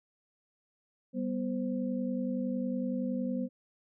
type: tone cluster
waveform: sine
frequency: 194.9 / 245.7 / 521 Hz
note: G3 / B3 / C5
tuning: -10 / -9 / -7 cents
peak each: -35 / -32 / -39 dBFS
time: 1.13-3.49 s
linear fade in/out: 50 ms
effects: none